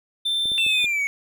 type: tone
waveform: triangle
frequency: 3561 Hz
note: A7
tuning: 20 cents sharp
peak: -19 dBFS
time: 0.25-0.86 s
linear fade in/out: 10 ms
type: clicks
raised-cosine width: 2 ms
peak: -26 dBFS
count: 4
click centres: 0.456 / 0.518 / 0.665 / 0.843 s
type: linear sweep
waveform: triangle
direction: down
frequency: 2700 to 2206 Hz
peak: -19 dBFS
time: 0.58-1.07 s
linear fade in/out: 0 ms
effects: none